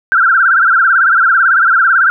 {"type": "tone with vibrato", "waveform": "sine", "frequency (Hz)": 1457, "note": "F#6", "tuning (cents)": -27, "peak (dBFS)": -6, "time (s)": [0.12, 2.1], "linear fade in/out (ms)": 0, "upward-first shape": "sine", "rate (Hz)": 18, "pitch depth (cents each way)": 160, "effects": []}